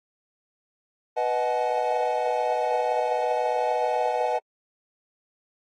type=chord; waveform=triangle; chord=B dominant seventh; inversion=none; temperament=equal with one note detuned; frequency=493.9 / 622.3 / 740 / 859.4 Hz; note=B4 / D#5 / F#5 / A5; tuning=0 / 0 / 0 / -41 cents; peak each=-26 dBFS; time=1.16-4.39 s; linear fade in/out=20 ms; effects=AAC 32 kbps